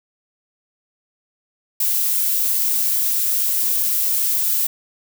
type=noise; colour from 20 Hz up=violet; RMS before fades=-19 dBFS; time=1.8-4.67 s; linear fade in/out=5 ms; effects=none